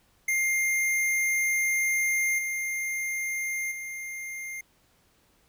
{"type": "tone with level steps", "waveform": "square", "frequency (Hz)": 2111, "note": "C7", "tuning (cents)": 15, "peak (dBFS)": [-24, -29, -35], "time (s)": [0.28, 4.61], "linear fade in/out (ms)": 5, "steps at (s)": [2.38, 3.71], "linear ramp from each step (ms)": 10, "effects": ["pink hiss -65 dBFS RMS until 5.48 s"]}